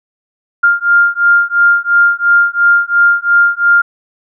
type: beating tone pair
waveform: sine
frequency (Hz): 1400 / 1402.9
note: F6 / F6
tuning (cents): +4 / +7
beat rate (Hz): 2.9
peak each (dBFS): -10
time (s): 0.63-3.82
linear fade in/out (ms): 10
effects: none